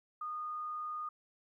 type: tone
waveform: sine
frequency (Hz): 1228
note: D#6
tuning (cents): -23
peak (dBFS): -37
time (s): 0.21-1.09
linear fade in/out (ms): 5
effects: 13-bit